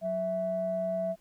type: tone pair together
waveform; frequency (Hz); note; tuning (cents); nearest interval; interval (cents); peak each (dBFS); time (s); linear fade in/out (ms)
sine; 185 / 658.3; F#3 / E5; 0 / -3; octave + minor seventh; 2197; -36 / -28; 0.01-1.16; 50
effects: tanh soft clip ceiling -21 dBFS + pink hiss -66 dBFS RMS until 1.2 s